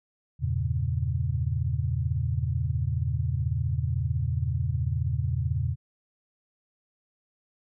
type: chord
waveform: sine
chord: E diminished seventh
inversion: none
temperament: equal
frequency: 82.41 / 98 / 116.54 / 138.59 Hz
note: E2 / G2 / Bb2 / Db3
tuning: 0 / 0 / 0 / 0 cents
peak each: -29 / -33 / -29 / -30 dBFS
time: 0.39-5.76 s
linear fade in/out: 50 ms
effects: none